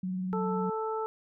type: tone with vibrato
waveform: sine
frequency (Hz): 185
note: F#3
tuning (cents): 0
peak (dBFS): -30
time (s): 0.03-0.7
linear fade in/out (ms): 5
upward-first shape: sine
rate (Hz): 20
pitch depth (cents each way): 37
type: harmonic tone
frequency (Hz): 440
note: A4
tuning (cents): 0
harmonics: 1 / 2 / 3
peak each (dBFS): -32 / -35 / -37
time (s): 0.33-1.06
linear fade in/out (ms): 0
effects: none

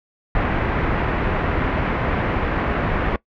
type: low-pass noise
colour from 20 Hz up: pink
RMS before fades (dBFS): -21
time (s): 0.35-3.16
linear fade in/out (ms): 2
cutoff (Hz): 2200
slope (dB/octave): 24
effects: noise-tail reverb RT60 0.1 s tail -20 dB re dry

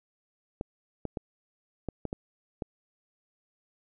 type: clicks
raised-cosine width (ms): 2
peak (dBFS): -19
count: 7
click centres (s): 0.611 / 1.053 / 1.172 / 1.887 / 2.053 / 2.129 / 2.622
effects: none

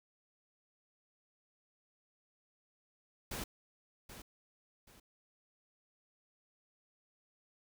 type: noise with echo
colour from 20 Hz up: pink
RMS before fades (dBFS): -41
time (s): 3.31-3.44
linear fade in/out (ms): 5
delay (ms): 780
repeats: 2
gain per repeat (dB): -10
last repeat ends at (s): 5
effects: none

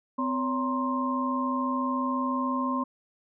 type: tone cluster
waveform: sine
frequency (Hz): 256.5 / 563 / 940 / 1054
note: C4 / C#5 / A#5 / C6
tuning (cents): -34 / +27 / +14 / +12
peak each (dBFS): -28 / -37 / -37 / -29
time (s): 0.18-2.84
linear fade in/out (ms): 10
effects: none

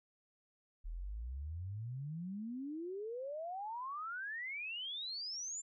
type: exponential sweep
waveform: sine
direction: up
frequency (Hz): 38 to 7330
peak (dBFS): -40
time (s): 0.84-5.62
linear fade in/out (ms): 20
effects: none

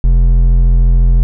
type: tone with hard clipping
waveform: sine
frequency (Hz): 42.99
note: F1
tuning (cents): -27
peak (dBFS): -7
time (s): 0.04-1.23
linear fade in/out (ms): 0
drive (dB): 7
effects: none

